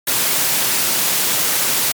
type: high-pass noise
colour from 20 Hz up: white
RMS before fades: -17 dBFS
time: 0.07-1.92 s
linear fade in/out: 5 ms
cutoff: 100 Hz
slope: 96 dB/octave
effects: MP3 96 kbps